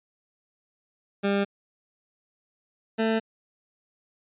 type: tone pair in turn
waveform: 20% pulse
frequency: 200 / 222.7 Hz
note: G3 / A3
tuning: +35 / +21 cents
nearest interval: major second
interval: 186 cents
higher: second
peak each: -17 dBFS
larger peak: neither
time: 1.23-1.45 / 2.98-3.2 s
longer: neither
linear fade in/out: 20 ms
effects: resampled to 8000 Hz